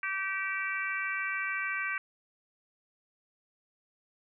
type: harmonic tone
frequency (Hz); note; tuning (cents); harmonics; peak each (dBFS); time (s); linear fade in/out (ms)
386.7; G4; -24; 3 / 4 / 5 / 6 / 7; -39 / -35 / -37 / -35 / -44; 0.03-1.98; 2
effects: none